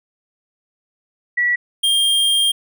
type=tone pair in turn; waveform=sine / square; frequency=1942 / 3207 Hz; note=B6 / G7; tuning=-30 / +39 cents; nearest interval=major sixth; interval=869 cents; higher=second; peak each=-14 dBFS; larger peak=neither; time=1.37-1.56 / 1.83-2.52 s; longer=second; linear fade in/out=10 ms; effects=none